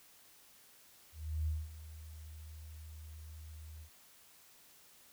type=tone with ADSR envelope; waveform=sine; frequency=77.78 Hz; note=D#2; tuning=in tune; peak=-31 dBFS; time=1.12-3.9 s; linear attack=350 ms; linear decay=210 ms; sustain=-16 dB; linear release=86 ms; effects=white hiss -62 dBFS RMS until 5.12 s